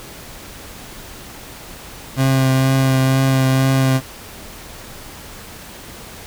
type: tone with vibrato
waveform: 30% pulse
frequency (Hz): 132.7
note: C3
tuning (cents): +25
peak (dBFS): -10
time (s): 2.16-4.01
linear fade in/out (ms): 50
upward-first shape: triangle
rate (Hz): 2.1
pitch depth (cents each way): 17
effects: pink hiss -36 dBFS RMS until 6.26 s